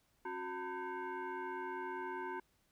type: tone with frequency modulation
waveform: sine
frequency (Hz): 270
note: C#4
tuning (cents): -45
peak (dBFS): -39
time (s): 0.25-2.4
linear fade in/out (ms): 5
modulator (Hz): 635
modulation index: 2
effects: pink hiss -75 dBFS RMS until 2.71 s